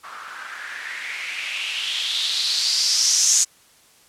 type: noise with low-pass filter sweep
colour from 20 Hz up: violet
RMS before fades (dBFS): -23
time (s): 0.03-3.45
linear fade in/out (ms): 20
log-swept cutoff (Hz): 1200 to 6800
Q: 4.6
effects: white hiss -54 dBFS RMS until 4.08 s + low-pass 11000 Hz 12 dB/octave